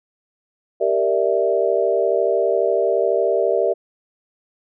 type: chord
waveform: sine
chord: E half-diminished seventh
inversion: first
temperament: equal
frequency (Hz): 392 / 466.2 / 587.3 / 659.3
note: G4 / Bb4 / D5 / E5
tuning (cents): 0 / 0 / 0 / 0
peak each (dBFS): -21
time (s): 0.8-3.74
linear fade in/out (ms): 20
effects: none